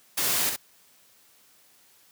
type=noise with echo; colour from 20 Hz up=white; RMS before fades=-26 dBFS; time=0.17-0.5 s; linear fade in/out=10 ms; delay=64 ms; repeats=1; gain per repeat=-5 dB; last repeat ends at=0.564 s; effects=white hiss -59 dBFS RMS until 2.11 s + high-pass 100 Hz 12 dB/octave